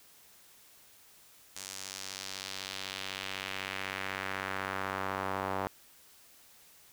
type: tone with band-pass filter sweep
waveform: sawtooth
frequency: 96 Hz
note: G2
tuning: 36 cents flat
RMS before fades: -38 dBFS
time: 1.56-5.67 s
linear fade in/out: 0 ms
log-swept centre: 7300 to 890 Hz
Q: 1.4
effects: white hiss -59 dBFS RMS until 6.92 s